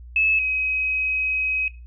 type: tone pair in turn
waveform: sine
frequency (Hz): 2598 / 2536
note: E7 / D#7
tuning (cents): -26 / +32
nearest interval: unison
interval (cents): 42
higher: first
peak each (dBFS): -16 / -20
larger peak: first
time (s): 0.16-0.39 / 0.39-1.68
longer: second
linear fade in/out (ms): 2
effects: noise-tail reverb RT60 0.3 s tail -19 dB re dry + added 60 Hz sine -38 dBFS peak until 1.86 s